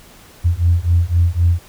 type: beating tone pair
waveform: sine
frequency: 84.2 / 88.1 Hz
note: E2 / F2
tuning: +37 / +16 cents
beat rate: 3.9 Hz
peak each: -14 dBFS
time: 0.44-1.6 s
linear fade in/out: 20 ms
effects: tanh soft clip ceiling -4 dBFS + pink hiss -44 dBFS RMS until 1.68 s